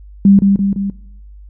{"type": "tone with echo", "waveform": "sine", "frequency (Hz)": 197.9, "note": "G3", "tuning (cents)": 17, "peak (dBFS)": -4, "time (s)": [0.25, 0.39], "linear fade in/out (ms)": 2, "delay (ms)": 170, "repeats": 3, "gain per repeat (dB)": -4, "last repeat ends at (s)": 0.9, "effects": ["noise-tail reverb RT60 0.8 s tail -20 dB re dry", "added 50 Hz sine -34 dBFS peak until 1.49 s"]}